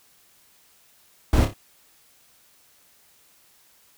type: noise with echo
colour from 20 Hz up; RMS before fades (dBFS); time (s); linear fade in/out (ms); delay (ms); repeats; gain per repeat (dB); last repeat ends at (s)
brown; -18; 1.33-1.45; 2; 29; 3; -7; 1.537
effects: white hiss -58 dBFS RMS until 3.97 s